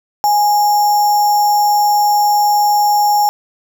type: tone with sample-and-hold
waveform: sine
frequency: 830.6 Hz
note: G#5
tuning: in tune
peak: -9 dBFS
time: 0.24-3.29 s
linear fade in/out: 0 ms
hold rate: 6300 Hz
effects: none